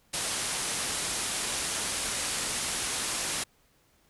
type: low-pass noise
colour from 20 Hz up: white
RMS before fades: -32 dBFS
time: 0.13-3.44 s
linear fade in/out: 10 ms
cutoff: 11000 Hz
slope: 96 dB/octave
effects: pink hiss -66 dBFS RMS until 4.09 s